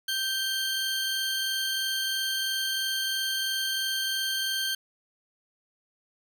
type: tone cluster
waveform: 40% pulse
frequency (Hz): 1560 / 3163 / 4371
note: G6 / G7 / C#8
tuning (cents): -9 / +15 / -25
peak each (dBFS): -31 / -29 / -33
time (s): 0.08-4.75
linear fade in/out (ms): 5
effects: none